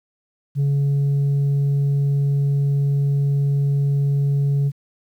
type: tone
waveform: sine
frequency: 140.8 Hz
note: C#3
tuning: 27 cents sharp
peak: -13 dBFS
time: 0.55-4.72 s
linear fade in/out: 50 ms
effects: tanh soft clip ceiling -15 dBFS + 9-bit